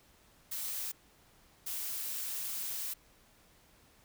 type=noise bursts at uneven times; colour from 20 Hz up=blue; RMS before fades=-38 dBFS; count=2; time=0.51-0.92 / 1.66-2.94 s; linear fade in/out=10 ms; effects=pink hiss -64 dBFS RMS until 4.04 s